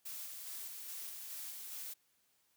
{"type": "noise with tremolo", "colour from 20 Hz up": "blue", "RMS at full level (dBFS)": -45, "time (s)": [0.05, 1.94], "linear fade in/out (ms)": 10, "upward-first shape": "square", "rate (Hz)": 2.4, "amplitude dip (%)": 25, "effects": ["white hiss -75 dBFS RMS until 2.56 s", "high-pass 60 Hz 12 dB/octave"]}